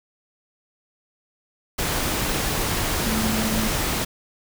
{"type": "tone in noise", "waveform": "sine", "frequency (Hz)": 219.4, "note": "A3", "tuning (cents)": -5, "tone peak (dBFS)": -24, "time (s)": [3.06, 3.69], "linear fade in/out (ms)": 10, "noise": "pink", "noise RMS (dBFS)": -24, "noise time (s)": [1.78, 4.05], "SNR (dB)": -3, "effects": []}